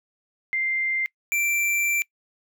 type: tone pair in turn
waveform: sine / square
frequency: 2093 / 2349 Hz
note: C7 / D7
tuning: 0 / 0 cents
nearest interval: major second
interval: 200 cents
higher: second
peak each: -22 dBFS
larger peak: neither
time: 0.53-1.06 / 1.32-2.02 s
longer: second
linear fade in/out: 0 ms
effects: noise-tail reverb RT60 0.1 s tail -24 dB re dry